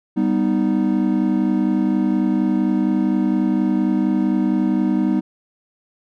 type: chord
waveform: triangle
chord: G augmented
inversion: none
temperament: equal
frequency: 196 / 246.9 / 311.1 Hz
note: G3 / B3 / D#4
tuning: 0 / 0 / 0 cents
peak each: -18 dBFS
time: 0.16-5.21 s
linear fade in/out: 20 ms
effects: none